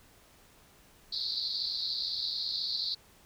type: band-pass noise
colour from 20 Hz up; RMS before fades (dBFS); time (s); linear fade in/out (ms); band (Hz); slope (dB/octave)
white; -34; 1.12-2.95; 10; 3900 to 4700; 96
effects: pink hiss -60 dBFS RMS until 3.25 s